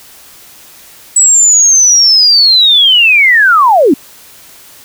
sine linear sweep, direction down, 7902 to 240 Hz, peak -3 dBFS, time 1.16-3.94 s, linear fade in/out 5 ms, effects white hiss -37 dBFS RMS until 4.84 s

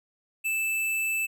square tone, 2637 Hz, E7, in tune, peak -26 dBFS, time 0.44-1.27 s, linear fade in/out 20 ms, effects none

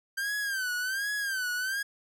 45% pulse tone with vibrato, 1568 Hz, G6, in tune, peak -29 dBFS, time 0.17-1.83 s, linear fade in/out 10 ms, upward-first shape sine, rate 1.3 Hz, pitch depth 120 cents each way, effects none

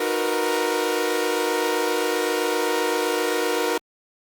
sawtooth chord, B major seventh, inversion first, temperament equal with one note detuned, 311.1 / 364.9 / 466.2 / 493.9 Hz, D#4 / F#4 / A#4 / B4, 0 / -24 / 0 / 0 cents, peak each -25 / -23 / -20 / -25 dBFS, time 0-3.78 s, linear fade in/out 5 ms, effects Opus 32 kbps

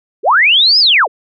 sine linear two-way sweep, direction up then down, 329.6 to 5200 to 329.6 Hz, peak -6 dBFS, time 0.23-1.08 s, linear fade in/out 50 ms, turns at 0.79 s, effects none

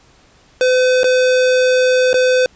square tone with dropouts, 508 Hz, B4, 49 cents sharp, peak -11 dBFS, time 0.61-2.46 s, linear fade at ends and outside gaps 1 ms, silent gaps 1.033-1.042 / 2.131-2.142 s, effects pink hiss -50 dBFS RMS until 2.55 s + resampled to 16000 Hz

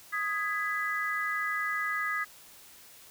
sine chord, G# minor, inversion second, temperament just, 1245.9 / 1661.2 / 1993.5 Hz, D#6 / G#6 / B6, +2 / 0 / +16 cents, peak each -33 dBFS, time 0.12-2.25 s, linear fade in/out 20 ms, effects white hiss -53 dBFS RMS until 3.1 s

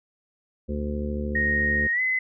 harmonic tone, 73.42 Hz, D2, in tune, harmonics 1 / 2 / 3 / 4 / 5 / 6 / 7, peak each -29 / -40 / -30 / -43 / -36 / -40 / -36 dBFS, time 0.68-1.88 s, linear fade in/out 20 ms
sine tone with pitch glide, 1864.7 to 2033 Hz, A#6 to B6, 0 to +50 cents, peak -21 dBFS, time 1.35-2.19 s, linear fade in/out 5 ms, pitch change +150 cents, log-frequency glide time 1.92-2.01 s
effects none

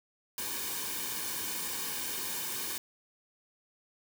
white noise with comb filter, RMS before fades -36 dBFS, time 0.38-2.78 s, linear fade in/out 2 ms, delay 1.5 ms, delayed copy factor -0.7, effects none

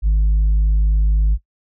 sine tone, 51.91 Hz, G#1, in tune, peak -9 dBFS, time 0.02-1.38 s, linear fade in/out 50 ms, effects noise-tail reverb RT60 0.1 s tail -19 dB re dry + tanh soft clip ceiling -11 dBFS

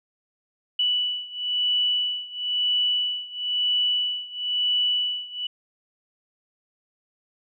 sine beating tone pair, 2960 / 2961 Hz, F#7 / F#7, 0 / +1 cents, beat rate 1 Hz, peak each -24 / -26 dBFS, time 0.79-5.47 s, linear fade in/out 5 ms, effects none

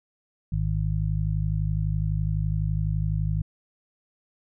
harmonic tone, 51.91 Hz, G#1, in tune, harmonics 1 / 2 / 3, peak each -27 / -27 / -27 dBFS, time 0.52-3.42 s, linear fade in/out 5 ms, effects none

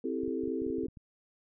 sine chord, A minor seventh, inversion first, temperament equal with one note detuned, 262.4 / 329.6 / 392 / 440 Hz, C4 / E4 / G4 / A4, +5 / 0 / 0 / 0 cents, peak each -35 / -36 / -37 / -37 dBFS, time 0.04-0.87 s, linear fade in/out 5 ms
clicks, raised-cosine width 5 ms, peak -36 dBFS, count 11, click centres 0.235 / 0.279 / 0.436 / 0.478 / 0.619 / 0.667 / 0.702 / 0.784 / 0.836 / 0.884 / 0.972 s
effects none

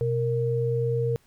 sine tone pair together, 124.9 / 464.3 Hz, B2 / A#4, +20 / -7 cents, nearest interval octave + major seventh, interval 2273 cents, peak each -25 dBFS, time 0.01-1.16 s, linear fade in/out 0 ms, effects pink hiss -63 dBFS RMS until 1.26 s

